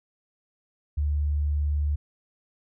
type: tone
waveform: sine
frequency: 73.5 Hz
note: D2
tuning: 2 cents sharp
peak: -22 dBFS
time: 0.97-1.96 s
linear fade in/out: 10 ms
effects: none